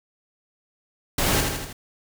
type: noise with echo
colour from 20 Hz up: pink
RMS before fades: -22 dBFS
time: 1.18-1.41 s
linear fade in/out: 5 ms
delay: 80 ms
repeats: 4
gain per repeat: -4 dB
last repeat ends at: 1.73 s
effects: none